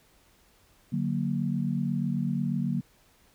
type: chord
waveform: sine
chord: D augmented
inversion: none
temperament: equal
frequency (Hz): 146.83 / 185 / 233.1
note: D3 / F#3 / A#3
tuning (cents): 0 / 0 / 0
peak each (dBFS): -30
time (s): 0.92-2.81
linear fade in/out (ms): 10
effects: pink hiss -62 dBFS RMS until 3.34 s